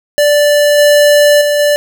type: tone with level steps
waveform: square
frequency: 586 Hz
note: D5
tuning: 4 cents flat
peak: -7 / -5 / -10 / -8 dBFS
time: 0.18-1.76 s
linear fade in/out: 0 ms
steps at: 0.78 / 1.41 / 1.59 s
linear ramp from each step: 5 ms
effects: none